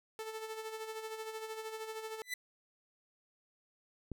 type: tone with tremolo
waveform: sawtooth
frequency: 440 Hz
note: A4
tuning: in tune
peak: -35 dBFS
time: 0.19-2.22 s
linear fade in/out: 0 ms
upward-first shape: sine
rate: 13 Hz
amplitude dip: 55%
type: tone with exponential growth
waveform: sawtooth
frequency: 1995 Hz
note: B6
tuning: 17 cents sharp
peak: -29 dBFS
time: 2.22-2.34 s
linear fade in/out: 5 ms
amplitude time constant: 25 ms
type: click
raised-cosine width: 3 ms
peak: -28 dBFS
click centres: 4.117 s
effects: none